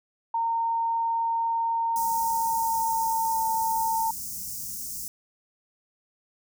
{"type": "tone with pitch glide", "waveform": "sine", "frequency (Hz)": [918, 900.1], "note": ["A#5", "A5"], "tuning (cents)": [-27, 39], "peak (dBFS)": -23, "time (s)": [0.34, 4.11], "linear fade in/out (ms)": 5, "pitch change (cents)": -34, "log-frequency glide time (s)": [1.99, 3.46]}
{"type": "band-stop noise", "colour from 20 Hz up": "white", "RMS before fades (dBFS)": -35, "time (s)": [1.96, 5.08], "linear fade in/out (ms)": 0, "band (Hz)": [250, 5300], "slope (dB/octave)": 48}
{"effects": []}